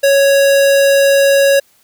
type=tone; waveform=square; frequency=554.4 Hz; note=C#5; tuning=in tune; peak=-8 dBFS; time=0.03-1.6 s; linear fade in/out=10 ms; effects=white hiss -53 dBFS RMS until 1.83 s